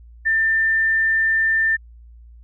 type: tone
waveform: sine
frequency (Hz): 1790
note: A6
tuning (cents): +29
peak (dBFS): -15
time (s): 0.25-1.77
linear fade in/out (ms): 20
effects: added 58 Hz sine -41 dBFS peak until 2.43 s